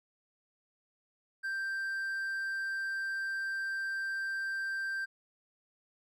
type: tone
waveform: triangle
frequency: 1573 Hz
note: G6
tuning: 6 cents sharp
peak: -31 dBFS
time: 1.43-5.06 s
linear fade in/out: 20 ms
effects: none